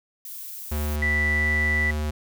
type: noise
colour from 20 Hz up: violet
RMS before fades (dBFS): -37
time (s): 0.25-0.96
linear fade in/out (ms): 2
type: tone with pitch glide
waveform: square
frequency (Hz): 74.8 to 75.58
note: D2 to D#2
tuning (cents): +32 to -50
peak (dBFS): -25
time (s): 0.71-2.11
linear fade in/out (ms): 10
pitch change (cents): +18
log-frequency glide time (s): 1.35-1.42
type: tone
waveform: sine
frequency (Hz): 1973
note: B6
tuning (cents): -2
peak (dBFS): -21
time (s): 1.02-1.91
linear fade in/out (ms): 5
effects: none

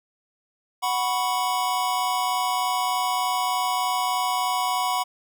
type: chord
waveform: square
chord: F# suspended fourth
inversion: none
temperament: just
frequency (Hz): 740 / 986.7 / 1110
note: F#5 / B5 / C#6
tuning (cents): 0 / -2 / +2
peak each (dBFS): -27 / -26 / -30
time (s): 0.82-5.04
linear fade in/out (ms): 20
effects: none

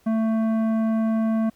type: tone with tanh clipping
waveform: sine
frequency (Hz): 222.3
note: A3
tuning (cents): +18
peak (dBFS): -21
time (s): 0.06-1.5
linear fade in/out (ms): 10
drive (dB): 12
effects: pink hiss -60 dBFS RMS until 1.55 s

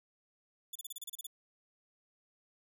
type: tone bursts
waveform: 10% pulse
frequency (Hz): 3473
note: A7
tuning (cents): -23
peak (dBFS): -33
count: 10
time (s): 0.73-1.268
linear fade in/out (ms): 5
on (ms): 25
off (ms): 32
effects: none

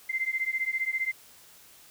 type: beating tone pair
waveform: sine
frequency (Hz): 2074 / 2089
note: C7 / C7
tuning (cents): -16 / -3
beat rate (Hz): 15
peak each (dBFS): -30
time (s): 0.09-1.12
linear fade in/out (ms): 10
effects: white hiss -54 dBFS RMS until 1.9 s

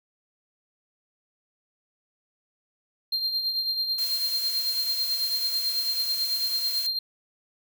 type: tone with tremolo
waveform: triangle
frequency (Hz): 4186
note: C8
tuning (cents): 0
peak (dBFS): -21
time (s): 3.12-6.99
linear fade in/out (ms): 5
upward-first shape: triangle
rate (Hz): 9.1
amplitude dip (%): 60
type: noise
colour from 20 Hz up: blue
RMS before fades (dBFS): -35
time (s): 3.98-6.87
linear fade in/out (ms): 5
effects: none

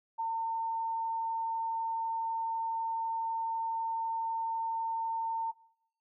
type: tone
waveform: sine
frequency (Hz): 906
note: A#5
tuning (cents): -50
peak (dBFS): -30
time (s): 0.18-5.52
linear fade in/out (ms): 20
effects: noise-tail reverb RT60 0.7 s tail -21 dB re dry

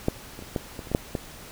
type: clicks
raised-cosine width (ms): 2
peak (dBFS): -8 / -25 / -26 / -12 / -21 / -29 / -19 / -6 / -13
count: 9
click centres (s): 0.084 / 0.391 / 0.424 / 0.562 / 0.792 / 0.872 / 0.916 / 0.949 / 1.152
effects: pink hiss -44 dBFS RMS until 1.51 s

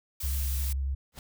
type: noise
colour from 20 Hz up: blue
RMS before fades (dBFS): -37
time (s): 0.2-0.73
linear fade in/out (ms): 5
type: tone with vibrato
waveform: sine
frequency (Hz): 67.7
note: C#2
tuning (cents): -40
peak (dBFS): -27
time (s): 0.23-0.95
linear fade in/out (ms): 10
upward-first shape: triangle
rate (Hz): 11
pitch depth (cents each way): 31
type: noise with exponential growth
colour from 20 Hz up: pink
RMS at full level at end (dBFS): -38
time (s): 1.12-1.19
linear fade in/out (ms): 2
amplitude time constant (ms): 15
effects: none

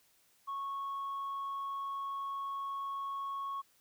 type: tone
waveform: sine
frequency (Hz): 1103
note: C#6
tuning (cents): -9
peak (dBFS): -34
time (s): 0.47-3.62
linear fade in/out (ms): 20
effects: tanh soft clip ceiling -34 dBFS + white hiss -69 dBFS RMS until 3.8 s

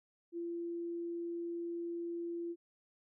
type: tone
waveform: sine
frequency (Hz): 341.2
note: F4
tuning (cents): -40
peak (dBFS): -37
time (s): 0.32-2.56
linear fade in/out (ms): 50
effects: none

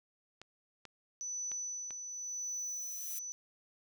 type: clicks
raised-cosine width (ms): 0.2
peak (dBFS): -31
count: 4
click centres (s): 0.416 / 0.853 / 1.517 / 1.907
type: tone with tremolo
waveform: sine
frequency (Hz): 5980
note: F#8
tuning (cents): +17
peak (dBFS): -36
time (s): 1.21-3.32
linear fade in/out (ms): 0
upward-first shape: sine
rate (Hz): 0.93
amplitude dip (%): 45
type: noise with exponential growth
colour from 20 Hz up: violet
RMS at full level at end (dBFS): -40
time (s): 2.08-3.19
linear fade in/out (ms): 5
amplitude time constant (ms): 240
effects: none

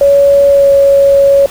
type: tone with pitch glide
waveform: sine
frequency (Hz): 562 to 556.2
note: C#5 to C#5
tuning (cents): +24 to +6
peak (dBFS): -3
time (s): 0.01-1.46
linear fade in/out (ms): 2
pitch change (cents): -18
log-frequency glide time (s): 0.5-0.7
effects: added 65 Hz sine -35 dBFS peak until 1.5 s + pink hiss -30 dBFS RMS until 1.5 s

